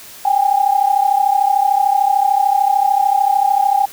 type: tone pair together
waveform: sine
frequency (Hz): 784 / 817.4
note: G5 / G#5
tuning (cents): 0 / -28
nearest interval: minor second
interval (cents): 72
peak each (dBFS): -14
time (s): 0.25-3.86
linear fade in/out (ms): 5
effects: white hiss -37 dBFS RMS until 3.92 s